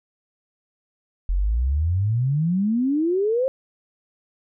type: exponential sweep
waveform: sine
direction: up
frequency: 42.43 to 542 Hz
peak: -18 dBFS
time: 1.29-3.48 s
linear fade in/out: 0 ms
effects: none